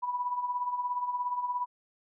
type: tone with tremolo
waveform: sine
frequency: 984 Hz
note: B5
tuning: 7 cents flat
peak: -26 dBFS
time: 0.02-1.66 s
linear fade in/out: 20 ms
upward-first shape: triangle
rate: 17 Hz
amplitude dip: 70%
effects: none